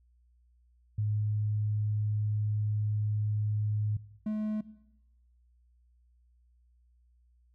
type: tone pair in turn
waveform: sine / triangle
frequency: 105.7 / 214 Hz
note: G#2 / A3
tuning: +31 / -48 cents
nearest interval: octave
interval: 1221 cents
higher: second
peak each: -27 dBFS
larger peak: neither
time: 0.98-3.97 / 4.26-4.61 s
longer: first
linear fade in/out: 5 ms
effects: noise-tail reverb RT60 0.9 s tail -18 dB re dry + added 60 Hz sine -62 dBFS peak until 7.54 s